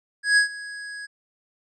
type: tone with ADSR envelope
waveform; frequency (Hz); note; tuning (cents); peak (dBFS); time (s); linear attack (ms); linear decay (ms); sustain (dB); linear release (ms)
square; 1663; G#6; +2; -14; 0.23-1.07; 140; 110; -20; 22
effects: resampled to 24000 Hz